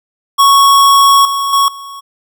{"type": "tone with level steps", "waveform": "square", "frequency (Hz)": 1108.7, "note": "C#6", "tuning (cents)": 0, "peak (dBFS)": [-5, -14, -8, -27], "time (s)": [0.38, 2.01], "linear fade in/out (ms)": 20, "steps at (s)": [1.25, 1.53, 1.68], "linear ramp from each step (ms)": 2, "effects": []}